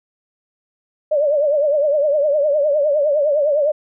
sine tone with vibrato, 587.3 Hz, D5, in tune, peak -13 dBFS, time 1.11-3.72 s, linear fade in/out 10 ms, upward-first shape triangle, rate 9.8 Hz, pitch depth 120 cents each way, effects none

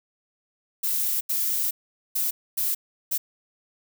violet noise bursts at uneven times, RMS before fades -25 dBFS, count 5, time 0.83-1.21 / 1.29-1.71 / 2.15-2.31 / 2.57-2.75 / 3.11-3.18 s, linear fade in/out 10 ms, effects none

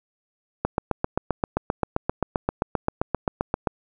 click train, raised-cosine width 1 ms, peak -7 dBFS, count 24, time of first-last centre 0.65-3.672 s, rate 7.61 Hz, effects none

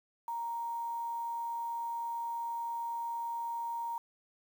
sine tone with quantisation, 932.3 Hz, A#5, in tune, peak -34 dBFS, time 0.28-3.98 s, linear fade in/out 2 ms, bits 9, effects none

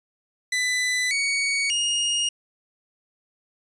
sawtooth tone with pitch steps, 1997 / 2239 / 2857 Hz, B6 / C#7 / F7, +19 / +17 / +39 cents, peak -18 dBFS, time 0.52-2.29 s, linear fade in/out 5 ms, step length 590 ms, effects resampled to 22050 Hz

